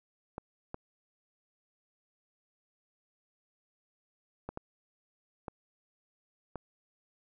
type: clicks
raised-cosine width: 1 ms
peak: -24 dBFS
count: 6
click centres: 0.381 / 0.744 / 4.49 / 4.574 / 5.482 / 6.557 s
effects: none